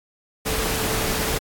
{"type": "tone in noise", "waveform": "sine", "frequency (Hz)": 440, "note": "A4", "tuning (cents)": 0, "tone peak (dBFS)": -30, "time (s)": [0.45, 1.39], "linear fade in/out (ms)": 20, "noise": "pink", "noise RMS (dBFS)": -24, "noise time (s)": [0.45, 1.39], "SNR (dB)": -9, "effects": ["AAC 64 kbps"]}